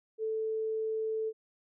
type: tone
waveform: sine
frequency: 440 Hz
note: A4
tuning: in tune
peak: -30 dBFS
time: 0.18-1.33 s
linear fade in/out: 50 ms
effects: none